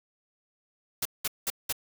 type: noise bursts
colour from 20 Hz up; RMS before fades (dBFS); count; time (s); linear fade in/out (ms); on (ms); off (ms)
white; -29; 4; 1.02-1.726; 5; 34; 190
effects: none